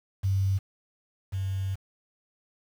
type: tone pair in turn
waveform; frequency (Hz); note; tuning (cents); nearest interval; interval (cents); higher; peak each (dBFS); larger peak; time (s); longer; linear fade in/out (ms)
sine; 96.8 / 96.26; G2 / G2; -21 / -31; unison; 10; first; -22 / -27; first; 0.23-0.59 / 1.32-1.76; second; 20
effects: 8-bit